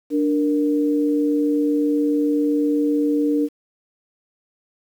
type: tone pair together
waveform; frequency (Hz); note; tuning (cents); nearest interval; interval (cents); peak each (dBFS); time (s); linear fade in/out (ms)
sine; 293.7 / 466.2; D4 / A#4; 0 / 0; minor sixth; 800; -17 / -23; 0.1-3.49; 50
effects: 8-bit